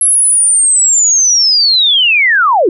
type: linear sweep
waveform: sine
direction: down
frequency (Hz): 11080 to 310.6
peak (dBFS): -6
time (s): 0.01-2.69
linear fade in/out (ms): 2
effects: none